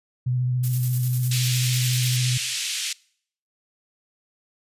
sine tone with vibrato, 125.3 Hz, B2, 25 cents sharp, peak -20 dBFS, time 0.26-2.38 s, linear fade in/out 10 ms, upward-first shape triangle, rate 14 Hz, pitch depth 27 cents each way
violet noise with tremolo, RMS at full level -29 dBFS, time 0.63-2.17 s, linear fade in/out 10 ms, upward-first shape square, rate 10 Hz, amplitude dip 45%
pink band-pass noise, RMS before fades -28 dBFS, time 1.31-2.93 s, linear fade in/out 5 ms, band 2500 to 9300 Hz, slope 24 dB/octave
effects noise-tail reverb RT60 0.6 s tail -24 dB re dry + resampled to 32000 Hz

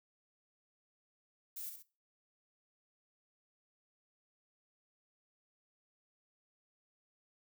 violet noise with echo, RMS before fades -44 dBFS, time 1.56-1.7 s, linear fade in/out 10 ms, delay 64 ms, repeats 2, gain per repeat -6 dB, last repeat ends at 1.828 s, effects noise-tail reverb RT60 0.3 s tail -17 dB re dry

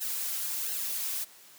blue noise with flanger, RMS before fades -33 dBFS, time 0-1.25 s, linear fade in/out 20 ms, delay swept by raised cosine 0.85 to 4.15 ms, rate 1.4 Hz, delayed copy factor -0.85, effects white hiss -54 dBFS RMS until 1.58 s + high-pass 150 Hz 12 dB/octave

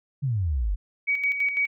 sine exponential sweep, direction down, 146.83 to 43.65 Hz, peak -22 dBFS, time 0.22-0.76 s, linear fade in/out 20 ms
sine tone with tremolo, 2261 Hz, C#7, 34 cents sharp, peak -20 dBFS, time 1.07-1.67 s, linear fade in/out 20 ms, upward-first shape square, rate 6 Hz, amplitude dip 55%
effects none

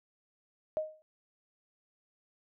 sine tone with exponential decay, 622.3 Hz, D#5, in tune, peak -26 dBFS, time 0.77-1.02 s, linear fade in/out 0 ms, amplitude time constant 54 ms, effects none

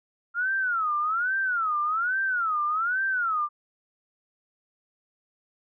sine tone with vibrato, 1369 Hz, F6, 35 cents flat, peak -23 dBFS, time 0.34-3.49 s, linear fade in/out 50 ms, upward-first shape sine, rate 1.2 Hz, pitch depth 240 cents each way, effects none

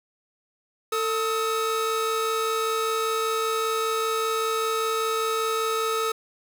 45% pulse tone pair together, 447.7 / 1278 Hz, A4 / D#6, +30 / +46 cents, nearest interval octave + tritone, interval 1816 cents, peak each -26 / -26 dBFS, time 0.92-6.12 s, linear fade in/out 5 ms, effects none

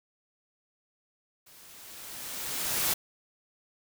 white noise with level ramp, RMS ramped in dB -55 to -26 dBFS, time 1.46-2.94 s, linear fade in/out 10 ms, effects none

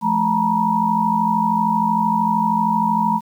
sine tone cluster, 172.5 / 215.4 / 908 / 961 Hz, F3 / A3 / A#5 / B5, -21 / -37 / -46 / -48 cents, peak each -26 / -21 / -21 / -18 dBFS, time 0.01-3.21 s, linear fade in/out 50 ms, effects 8-bit

